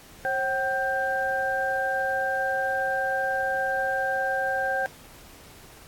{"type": "tone cluster", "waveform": "sine", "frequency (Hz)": [537, 767, 1575], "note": ["C5", "G5", "G6"], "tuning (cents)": [45, -38, 8], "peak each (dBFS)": [-29, -28, -27], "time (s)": [0.25, 4.86], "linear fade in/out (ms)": 0, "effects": ["pink hiss -49 dBFS RMS until 5.87 s", "AAC 64 kbps"]}